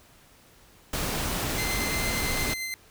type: noise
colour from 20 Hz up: pink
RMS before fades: -29 dBFS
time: 0.93-2.54 s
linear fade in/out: 5 ms
type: tone with tremolo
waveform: sawtooth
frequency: 2072 Hz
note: C7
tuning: 17 cents flat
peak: -26 dBFS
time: 1.58-2.74 s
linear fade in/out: 0 ms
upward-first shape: sine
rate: 8.8 Hz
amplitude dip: 30%
effects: pink hiss -56 dBFS RMS until 2.9 s